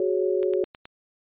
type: chord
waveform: sine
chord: F# suspended second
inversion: none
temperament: equal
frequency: 370 / 415.3 / 554.4 Hz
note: F#4 / G#4 / C#5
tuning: 0 / 0 / 0 cents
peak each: -23 / -26 / -28 dBFS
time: 0-0.64 s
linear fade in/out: 2 ms
type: click train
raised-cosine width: 0.2 ms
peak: -23 dBFS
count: 5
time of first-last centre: 0.43-0.855 s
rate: 9.42 Hz
effects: resampled to 8000 Hz